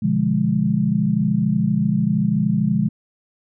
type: chord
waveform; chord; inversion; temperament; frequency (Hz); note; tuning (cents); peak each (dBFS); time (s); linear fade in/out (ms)
sine; B diminished seventh; none; equal; 123.47 / 146.83 / 174.61 / 207.7; B2 / D3 / F3 / Ab3; 0 / 0 / 0 / 0; -25 / -23 / -21 / -19; 0.02-2.89; 10
effects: none